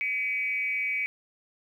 sine tone with frequency modulation, 2274 Hz, C#7, 44 cents sharp, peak -26 dBFS, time 0.01-1.06 s, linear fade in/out 0 ms, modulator 232 Hz, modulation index 0.6, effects 10-bit

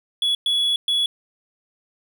triangle tone bursts at uneven times, 3384 Hz, G#7, 32 cents sharp, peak -16 dBFS, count 3, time 0.22-0.35 / 0.46-0.76 / 0.88-1.06 s, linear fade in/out 2 ms, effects none

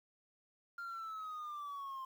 sine linear sweep, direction down, 1400 to 1046.5 Hz, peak -39 dBFS, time 0.78-2.05 s, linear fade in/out 5 ms, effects tanh soft clip ceiling -41 dBFS + 11-bit

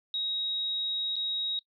sine tone with dropouts, 3795 Hz, A#7, 30 cents sharp, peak -29 dBFS, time 0.14-1.59 s, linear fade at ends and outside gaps 1 ms, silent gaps 1.157-1.164 s, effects noise-tail reverb RT60 0.1 s tail -20 dB re dry

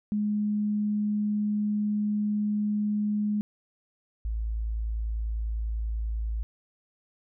sine tone pair in turn, 209 / 55.07 Hz, G#3 / A1, +11 / +2 cents, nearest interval octave + major seventh, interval 2309 cents, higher first, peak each -24 / -27 dBFS, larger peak first, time 0.12-3.41 / 4.25-6.43 s, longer first, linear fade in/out 0 ms, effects none

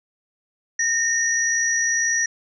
sine tone pair together, 1833 / 5819 Hz, A#6 / F#8, -30 / -30 cents, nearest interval octave + minor sixth, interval 2000 cents, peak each -21 dBFS, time 0.79-2.26 s, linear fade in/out 5 ms, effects none

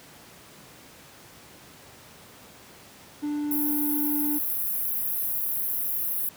triangle tone, 295 Hz, D4, 8 cents sharp, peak -24 dBFS, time 3.22-4.39 s, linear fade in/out 20 ms
pink high-pass noise, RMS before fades -28 dBFS, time 3.51-6.29 s, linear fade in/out 2 ms, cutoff 11000 Hz, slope 96 dB/octave
effects pink hiss -49 dBFS RMS until 6.36 s + high-pass 100 Hz 12 dB/octave

